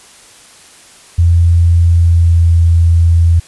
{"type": "tone with pitch glide", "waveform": "sine", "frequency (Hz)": [85.1, 84.03], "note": ["F2", "E2"], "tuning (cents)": [-44, 34], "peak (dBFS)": -5, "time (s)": [1.18, 3.4], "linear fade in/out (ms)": 10, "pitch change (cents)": -22, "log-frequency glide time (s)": [1.85, 2.54], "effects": ["white hiss -40 dBFS RMS until 3.47 s", "resampled to 24000 Hz"]}